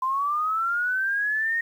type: linear sweep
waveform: sine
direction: up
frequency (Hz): 1025 to 1864.7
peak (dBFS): -22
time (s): 0.02-1.61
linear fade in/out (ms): 5
effects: 9-bit